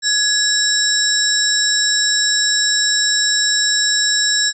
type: tone cluster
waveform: sine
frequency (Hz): 1685 / 3915 / 5380 / 7600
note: G#6 / B7 / E8 / A#8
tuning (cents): +25 / -16 / +34 / +33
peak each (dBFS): -19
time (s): 0.02-4.53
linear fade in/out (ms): 50
effects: none